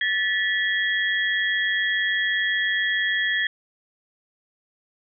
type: tone cluster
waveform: sine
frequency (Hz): 1751 / 1944 / 3284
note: A6 / B6 / G#7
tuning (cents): -9 / -28 / -20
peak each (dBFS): -23 / -25 / -28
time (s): 0.01-3.47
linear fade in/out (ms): 2
effects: none